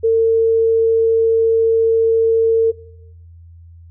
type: tone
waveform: sine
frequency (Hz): 452.4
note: A4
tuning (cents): +48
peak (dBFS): -10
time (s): 0.03-2.72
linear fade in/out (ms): 20
effects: noise-tail reverb RT60 0.8 s tail -20 dB re dry + added 84 Hz sine -38 dBFS peak until 3.9 s

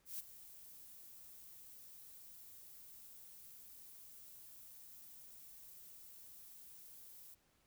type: noise with ADSR envelope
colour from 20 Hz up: violet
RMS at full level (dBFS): -43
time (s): 0.05-7.35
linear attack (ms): 140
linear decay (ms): 22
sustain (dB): -14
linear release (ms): 15
effects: pink hiss -75 dBFS RMS until 7.66 s

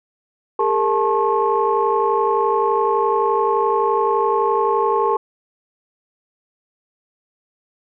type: tone cluster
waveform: sine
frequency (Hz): 406 / 457.7 / 870 / 1081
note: G#4 / A#4 / A5 / C#6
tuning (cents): -39 / -32 / -20 / -44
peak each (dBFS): -20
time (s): 0.59-5.17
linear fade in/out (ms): 5
effects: tanh soft clip ceiling -5 dBFS

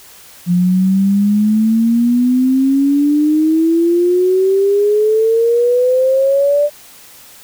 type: exponential sweep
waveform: sine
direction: up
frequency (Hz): 174.61 to 592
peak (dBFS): -9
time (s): 0.46-6.7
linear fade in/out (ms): 50
effects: white hiss -40 dBFS RMS until 7.43 s

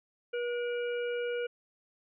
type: harmonic tone with a mistuned harmonic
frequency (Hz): 481.8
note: B4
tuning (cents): -43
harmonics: 1 / 3 / 5 / 6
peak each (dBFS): -31 / -41 / -45 / -47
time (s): 0.33-1.47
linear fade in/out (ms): 10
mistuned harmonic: 5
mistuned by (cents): -50
effects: none

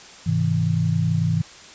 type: chord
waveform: sine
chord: Ab augmented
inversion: none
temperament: equal with one note detuned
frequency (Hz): 103.83 / 130.81 / 162.17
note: Ab2 / C3 / E3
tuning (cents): 0 / 0 / -28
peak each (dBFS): -23 / -25 / -20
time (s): 0.26-1.42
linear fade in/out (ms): 10
effects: white hiss -43 dBFS RMS until 1.74 s + resampled to 16000 Hz

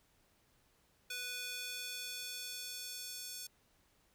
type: tone with high-pass filter sweep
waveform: square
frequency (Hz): 493.9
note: B4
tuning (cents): 0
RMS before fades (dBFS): -44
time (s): 1.1-3.47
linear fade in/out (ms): 5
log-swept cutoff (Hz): 2300 to 5400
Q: 1.1
effects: pink hiss -72 dBFS RMS until 4.14 s

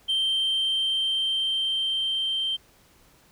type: tone with level ramp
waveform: sine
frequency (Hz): 3136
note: G7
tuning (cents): 0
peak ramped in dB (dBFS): -19 to -23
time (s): 0.08-2.57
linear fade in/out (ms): 20
effects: tanh soft clip ceiling -20 dBFS + pink hiss -58 dBFS RMS until 3.31 s

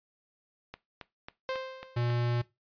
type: click train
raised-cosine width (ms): 0.3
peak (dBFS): -25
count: 6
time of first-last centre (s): 0.74-2.102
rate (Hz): 3.67
type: tone with exponential decay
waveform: sawtooth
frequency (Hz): 523.3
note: C5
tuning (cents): 0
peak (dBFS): -26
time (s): 1.49-2.23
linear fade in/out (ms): 0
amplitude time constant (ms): 160
type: tone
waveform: square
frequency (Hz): 120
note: B2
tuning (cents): -49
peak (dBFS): -28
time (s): 1.96-2.42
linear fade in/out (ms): 10
effects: noise-tail reverb RT60 0.2 s tail -18 dB re dry + resampled to 11025 Hz

